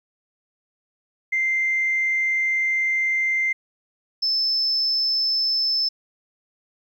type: tone pair in turn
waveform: sine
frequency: 2088 / 5261 Hz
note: C7 / E8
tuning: -4 / -4 cents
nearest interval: octave + major third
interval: 1600 cents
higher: second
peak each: -18 dBFS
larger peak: neither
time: 1.32-3.53 / 4.22-5.89 s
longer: first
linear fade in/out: 10 ms
effects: tanh soft clip ceiling -14 dBFS + 10-bit